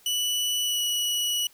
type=tone with pitch glide; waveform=sawtooth; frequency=2960 to 2933 Hz; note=F#7 to F#7; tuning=0 to -16 cents; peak=-21 dBFS; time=0.06-1.47 s; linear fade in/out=2 ms; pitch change=-16 cents; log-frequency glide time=0.63-0.82 s; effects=white hiss -57 dBFS RMS until 1.53 s